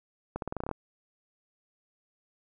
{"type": "accelerating click train", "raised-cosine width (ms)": 1, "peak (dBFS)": -19, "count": 10, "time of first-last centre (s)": [0.36, 0.713], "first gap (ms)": 62, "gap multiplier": 0.88, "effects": []}